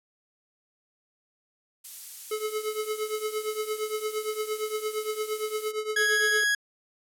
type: noise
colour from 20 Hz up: violet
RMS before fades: -36 dBFS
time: 1.84-5.72 s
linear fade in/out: 10 ms
type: tone with tremolo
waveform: square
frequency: 430 Hz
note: A4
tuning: 40 cents flat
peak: -26 dBFS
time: 2.31-6.44 s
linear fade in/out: 5 ms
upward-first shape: triangle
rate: 8.7 Hz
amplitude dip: 85%
type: tone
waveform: 40% pulse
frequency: 1661.2 Hz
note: G#6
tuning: in tune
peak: -21 dBFS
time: 5.96-6.55 s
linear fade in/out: 5 ms
effects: low-pass 11000 Hz 12 dB/octave